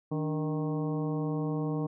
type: harmonic tone with a mistuned harmonic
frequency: 155.56 Hz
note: D#3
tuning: in tune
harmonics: 1 / 2 / 3 / 4 / 5 / 6 / 7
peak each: -31 / -33 / -37 / -44 / -45 / -48 / -46 dBFS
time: 0.11-1.87 s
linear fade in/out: 10 ms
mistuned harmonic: 2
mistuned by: -90 cents
effects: none